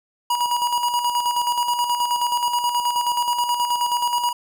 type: tone with tremolo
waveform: square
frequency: 965 Hz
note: B5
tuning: 40 cents flat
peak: -18 dBFS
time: 0.3-4.33 s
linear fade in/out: 5 ms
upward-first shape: square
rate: 9.4 Hz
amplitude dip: 50%
effects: none